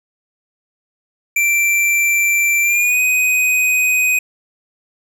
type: tone with pitch glide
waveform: square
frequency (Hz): 2349 to 2503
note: D7 to D#7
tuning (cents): 0 to +10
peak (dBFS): -13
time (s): 1.36-4.19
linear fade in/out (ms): 5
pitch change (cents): +110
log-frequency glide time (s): 2.62-3
effects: none